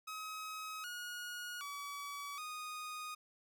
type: tone with pitch steps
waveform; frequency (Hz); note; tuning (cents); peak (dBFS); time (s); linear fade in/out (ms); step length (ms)
sawtooth; 1272 / 1445 / 1141 / 1239; D#6 / F#6 / C#6 / D#6; +38 / -41 / +50 / -8; -39; 0.07-3.15; 10; 770
effects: none